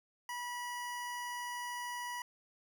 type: tone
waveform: 25% pulse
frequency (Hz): 973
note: B5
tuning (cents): -26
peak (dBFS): -35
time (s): 0.29-2.22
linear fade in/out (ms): 2
effects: none